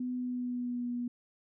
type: tone with pitch glide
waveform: sine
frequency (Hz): 250 to 242.6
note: B3 to B3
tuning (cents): +21 to -31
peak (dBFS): -32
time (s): 0-1.08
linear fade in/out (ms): 5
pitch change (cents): -52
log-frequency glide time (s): 0.15-0.89
effects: none